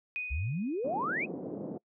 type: tone with exponential decay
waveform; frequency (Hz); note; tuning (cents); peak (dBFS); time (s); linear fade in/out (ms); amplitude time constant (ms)
sine; 2489; D#7; 0; -31; 0.16-1.04; 0; 190
type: exponential sweep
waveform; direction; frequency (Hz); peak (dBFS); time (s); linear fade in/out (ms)
sine; up; 60 to 2637; -30; 0.3-1.26; 20
type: band-pass noise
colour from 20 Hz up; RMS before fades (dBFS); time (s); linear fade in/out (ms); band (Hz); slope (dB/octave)
pink; -39; 0.84-1.78; 5; 190 to 540; 24
effects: noise-tail reverb RT60 0.1 s tail -24 dB re dry